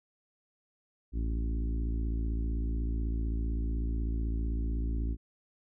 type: harmonic tone with a mistuned harmonic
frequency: 55.9 Hz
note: A1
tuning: 28 cents sharp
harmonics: 1 / 2 / 3 / 4 / 5 / 6 / 7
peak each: -29 / -42 / -46 / -44 / -42 / -48 / -54 dBFS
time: 1.12-5.17 s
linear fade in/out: 50 ms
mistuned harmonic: 1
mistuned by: +30 cents
effects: none